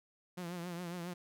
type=tone with vibrato; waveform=sawtooth; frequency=174.61 Hz; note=F3; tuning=in tune; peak=-36 dBFS; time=0.37-1.14 s; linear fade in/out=10 ms; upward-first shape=triangle; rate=7.3 Hz; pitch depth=81 cents each way; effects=none